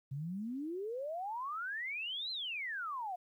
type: exponential two-way sweep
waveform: sine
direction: up then down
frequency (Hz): 130.81 to 4181 to 696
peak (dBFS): -37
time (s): 0.11-3.16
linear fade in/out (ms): 10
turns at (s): 2.31
effects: 12-bit